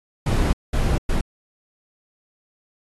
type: noise bursts at uneven times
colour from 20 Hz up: brown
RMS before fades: -19 dBFS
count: 3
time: 0.26-0.53 / 0.73-0.98 / 1.09-1.21 s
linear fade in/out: 5 ms
effects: AAC 32 kbps